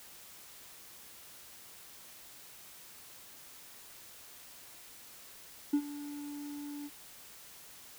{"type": "tone with ADSR envelope", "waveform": "triangle", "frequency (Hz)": 290, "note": "D4", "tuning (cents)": -22, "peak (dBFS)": -20, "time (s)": [5.73, 6.9], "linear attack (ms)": 9, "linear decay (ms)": 70, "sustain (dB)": -18, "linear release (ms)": 41, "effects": ["tanh soft clip ceiling -20 dBFS", "white hiss -53 dBFS RMS until 7.98 s"]}